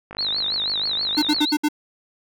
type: click train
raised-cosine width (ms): 0.5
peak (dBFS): -21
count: 68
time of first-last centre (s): 0.11-1.424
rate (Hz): 51
type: tone with vibrato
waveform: sine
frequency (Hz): 3985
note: B7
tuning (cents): +15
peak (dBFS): -21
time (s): 0.18-1.53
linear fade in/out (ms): 10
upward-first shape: triangle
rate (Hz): 6.2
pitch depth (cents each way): 200
type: tone bursts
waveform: square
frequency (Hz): 299.9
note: D4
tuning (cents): +36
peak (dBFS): -17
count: 5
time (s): 1.17-1.687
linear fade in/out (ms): 10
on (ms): 53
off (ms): 63
effects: none